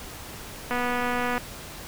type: click train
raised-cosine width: 0.5 ms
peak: -13 dBFS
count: 165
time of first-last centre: 0.71-1.379 s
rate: 245 Hz
effects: pink hiss -40 dBFS RMS until 1.87 s